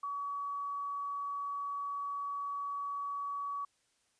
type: tone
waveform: sine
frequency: 1134 Hz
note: C#6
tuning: 39 cents sharp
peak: -35 dBFS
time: 0.03-3.65 s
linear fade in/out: 5 ms
effects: white hiss -74 dBFS RMS until 4.19 s + resampled to 22050 Hz